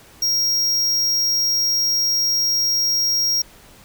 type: tone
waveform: square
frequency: 5600 Hz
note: F8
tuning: 4 cents sharp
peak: -17 dBFS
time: 0.22-3.42 s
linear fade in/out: 5 ms
effects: pink hiss -47 dBFS RMS until 3.84 s